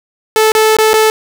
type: tone with dropouts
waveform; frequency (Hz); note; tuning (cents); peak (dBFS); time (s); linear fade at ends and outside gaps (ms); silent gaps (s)
sawtooth; 436.5; A4; -14; -3; 0.36-1.1; 0; 0.519-0.551 / 0.767-0.786 / 0.933-0.94
effects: none